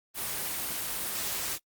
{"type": "noise", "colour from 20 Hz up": "white", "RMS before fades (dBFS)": -33, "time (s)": [0.14, 1.59], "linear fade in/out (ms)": 50, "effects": ["noise-tail reverb RT60 0.1 s tail -23 dB re dry", "Opus 24 kbps"]}